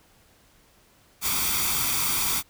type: noise with comb filter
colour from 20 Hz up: white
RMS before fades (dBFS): -25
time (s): 1.21-2.43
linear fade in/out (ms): 50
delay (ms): 0.86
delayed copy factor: +0.65
effects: pink hiss -59 dBFS RMS until 2.49 s